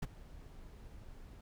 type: noise with ADSR envelope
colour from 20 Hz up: brown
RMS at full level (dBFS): -32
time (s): 0.02-1.41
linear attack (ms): 9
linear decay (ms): 26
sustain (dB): -20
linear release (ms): 3
effects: none